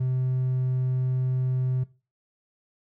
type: tone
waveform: triangle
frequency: 128.5 Hz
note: C3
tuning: 31 cents flat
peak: -20 dBFS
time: 0-1.84 s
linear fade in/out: 10 ms
effects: noise-tail reverb RT60 0.3 s tail -19 dB re dry + tanh soft clip ceiling -16 dBFS